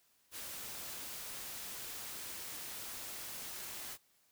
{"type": "noise", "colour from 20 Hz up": "white", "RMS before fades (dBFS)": -45, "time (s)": [0.31, 3.98], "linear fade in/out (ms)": 50, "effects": ["white hiss -72 dBFS RMS until 4.31 s"]}